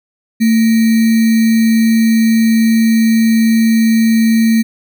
sine tone with sample-and-hold, 224.7 Hz, A3, 37 cents sharp, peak -7 dBFS, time 0.4-4.63 s, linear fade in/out 20 ms, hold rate 2100 Hz, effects none

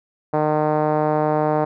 5% pulse tone with low-pass filter, 152.5 Hz, D#3, 34 cents flat, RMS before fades -19 dBFS, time 0.33-1.65 s, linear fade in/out 10 ms, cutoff 710 Hz, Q 1.6, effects none

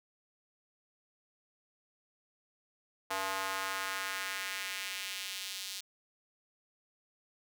square tone with high-pass filter sweep, 96.1 Hz, G2, 34 cents flat, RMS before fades -38 dBFS, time 3.1-5.81 s, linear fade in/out 10 ms, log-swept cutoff 850 to 4000 Hz, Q 1.4, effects none

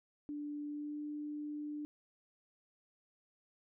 sine tone with pitch glide, 293.7 to 297.1 Hz, D4 to D4, 0 to +20 cents, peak -39 dBFS, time 0.29-1.85 s, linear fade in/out 0 ms, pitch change +20 cents, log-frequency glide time 0.67-1 s, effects none

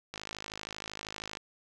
click train, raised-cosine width 0.2 ms, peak -21 dBFS, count 66, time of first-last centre 0.14-1.371 s, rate 52.8 Hz, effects none

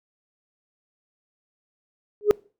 sine tone with exponential growth, 416.1 Hz, G#4, 3 cents sharp, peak -6 dBFS, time 2.21-2.31 s, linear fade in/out 0 ms, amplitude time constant 20 ms, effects noise-tail reverb RT60 0.4 s tail -26 dB re dry + tanh soft clip ceiling -8 dBFS

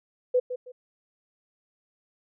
sine tone with echo, 500 Hz, B4, 21 cents sharp, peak -18 dBFS, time 0.34-0.4 s, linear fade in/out 10 ms, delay 160 ms, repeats 2, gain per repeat -11 dB, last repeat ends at 0.72 s, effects none

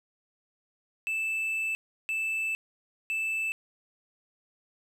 triangle tone bursts at uneven times, 2637 Hz, E7, in tune, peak -26 dBFS, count 3, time 1.07-1.75 / 2.09-2.55 / 3.1-3.52 s, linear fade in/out 0 ms, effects none

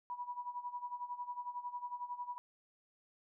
sine tone with tremolo, 976 Hz, B5, 21 cents flat, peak -37 dBFS, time 0.1-2.38 s, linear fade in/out 0 ms, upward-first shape sine, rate 11 Hz, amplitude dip 80%, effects none

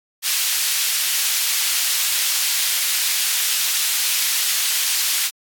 pink high-pass noise, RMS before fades -20 dBFS, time 0.22-5.31 s, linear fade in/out 50 ms, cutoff 2900 Hz, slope 12 dB/octave, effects AAC 64 kbps

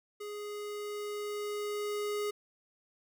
square tone with level ramp, 415.3 Hz, G#4, in tune, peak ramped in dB -40 to -32 dBFS, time 0.2-2.31 s, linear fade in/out 10 ms, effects none

